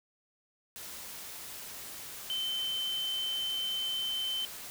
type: tone in noise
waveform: sine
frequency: 3080 Hz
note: G7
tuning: 31 cents flat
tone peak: -31 dBFS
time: 2.3-4.45 s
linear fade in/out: 0 ms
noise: white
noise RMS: -44 dBFS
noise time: 0.76-4.7 s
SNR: +10 dB
effects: none